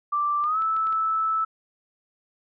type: tone with pitch glide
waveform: sine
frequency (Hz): 1174.7 to 1311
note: D6 to E6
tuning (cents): 0 to -10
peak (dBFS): -21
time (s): 0.12-1.45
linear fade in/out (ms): 10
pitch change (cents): +190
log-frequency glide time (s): 0.42-0.59
type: clicks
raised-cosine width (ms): 0.3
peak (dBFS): -29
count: 5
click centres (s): 0.44 / 0.621 / 0.766 / 0.87 / 0.926
effects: none